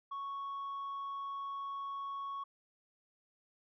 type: tone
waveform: sine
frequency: 1108.7 Hz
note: C#6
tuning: in tune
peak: -36 dBFS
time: 0.11-2.44 s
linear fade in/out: 10 ms
effects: tanh soft clip ceiling -37 dBFS